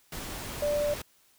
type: tone in noise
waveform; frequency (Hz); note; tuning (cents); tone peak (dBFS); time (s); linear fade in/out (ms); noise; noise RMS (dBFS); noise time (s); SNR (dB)
sine; 587.3; D5; 0; -25; 0.62-0.94; 5; pink; -38; 0.12-1.02; +10
effects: white hiss -64 dBFS RMS until 1.38 s